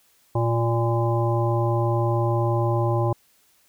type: harmonic tone with a mistuned harmonic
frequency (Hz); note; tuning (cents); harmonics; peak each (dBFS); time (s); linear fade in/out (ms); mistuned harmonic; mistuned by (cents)
116.9; A#2; +5; 1 / 3 / 5 / 7 / 9; -21 / -26 / -28 / -29 / -31; 0.35-3.13; 5; 9; -48
effects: white hiss -61 dBFS RMS until 3.68 s